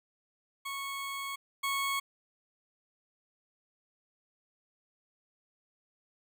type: tone pair in turn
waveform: 20% pulse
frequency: 1103 / 1103 Hz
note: C#6 / C#6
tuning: -9 / -9 cents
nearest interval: unison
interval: 0 cents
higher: neither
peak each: -31 / -25 dBFS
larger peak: second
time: 0.65-1.36 / 1.63-2 s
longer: first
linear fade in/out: 10 ms
effects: none